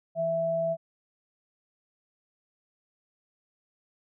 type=tone pair together; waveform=sine; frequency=165.09 / 661 Hz; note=E3 / E5; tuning=+3 / +5 cents; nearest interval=2 octaves; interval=2402 cents; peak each=-37 / -25 dBFS; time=0.15-0.77 s; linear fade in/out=50 ms; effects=none